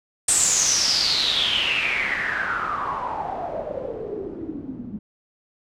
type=noise with low-pass filter sweep; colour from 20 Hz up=white; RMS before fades=-24 dBFS; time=0.28-4.99 s; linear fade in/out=5 ms; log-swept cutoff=8400 to 210 Hz; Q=8.5; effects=none